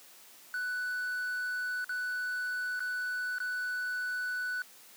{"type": "tone with dropouts", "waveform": "triangle", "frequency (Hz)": 1488, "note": "F#6", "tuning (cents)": 9, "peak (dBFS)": -30, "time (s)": [0.54, 4.62], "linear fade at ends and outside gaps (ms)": 1, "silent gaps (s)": [[1.844, 1.893], [2.794, 2.804], [3.384, 3.402]], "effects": ["white hiss -55 dBFS RMS until 4.96 s", "high-pass 200 Hz 12 dB/octave"]}